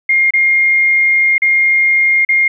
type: tone with dropouts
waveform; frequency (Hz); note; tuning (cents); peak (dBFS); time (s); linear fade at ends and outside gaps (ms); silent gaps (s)
sine; 2126; C7; +27; -8; 0.09-2.48; 5; 0.307-0.336 / 1.381-1.419 / 2.25-2.289
effects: none